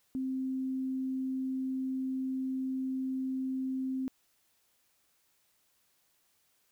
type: tone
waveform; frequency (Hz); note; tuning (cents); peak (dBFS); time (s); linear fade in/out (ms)
sine; 262; C4; +2; -31; 0.15-4.08; 0
effects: white hiss -72 dBFS RMS until 6.71 s